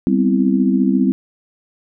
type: chord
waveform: sine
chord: C major seventh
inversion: second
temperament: equal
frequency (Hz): 196 / 246.9 / 261.6 / 329.6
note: G3 / B3 / C4 / E4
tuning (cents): 0 / 0 / 0 / 0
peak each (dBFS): -16 / -20 / -16 / -21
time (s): 0.07-1.12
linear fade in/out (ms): 0
effects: none